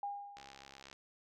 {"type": "tone with exponential decay", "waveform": "sine", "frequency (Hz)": 809, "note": "G#5", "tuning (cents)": -46, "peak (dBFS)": -35, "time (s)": [0.03, 0.82], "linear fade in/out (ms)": 2, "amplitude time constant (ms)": 170}
{"type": "click train", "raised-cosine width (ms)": 0.2, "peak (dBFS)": -34, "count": 39, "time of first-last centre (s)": [0.37, 0.929], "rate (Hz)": 68}
{"effects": []}